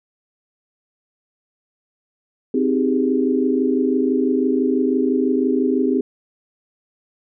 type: chord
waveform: sine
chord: Ab major seventh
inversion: first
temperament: just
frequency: 259.6 / 311.5 / 389.3 / 415.3 Hz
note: C4 / Eb4 / G4 / Ab4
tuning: -13 / +2 / -12 / 0 cents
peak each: -18 / -23 / -22 / -23 dBFS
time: 2.54-6.01 s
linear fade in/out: 5 ms
effects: none